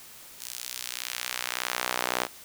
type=tone with high-pass filter sweep; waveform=sawtooth; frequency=61.74 Hz; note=B1; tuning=in tune; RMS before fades=-33 dBFS; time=0.38-2.28 s; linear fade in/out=50 ms; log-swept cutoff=6300 to 600 Hz; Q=0.72; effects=white hiss -48 dBFS RMS until 2.44 s